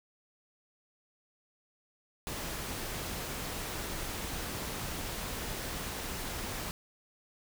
pink noise, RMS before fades -38 dBFS, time 2.27-6.71 s, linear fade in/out 0 ms, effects none

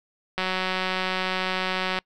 click train, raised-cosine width 0.3 ms, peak -10 dBFS, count 300, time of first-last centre 0.38-1.988 s, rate 186 Hz, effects noise-tail reverb RT60 0.1 s tail -25 dB re dry

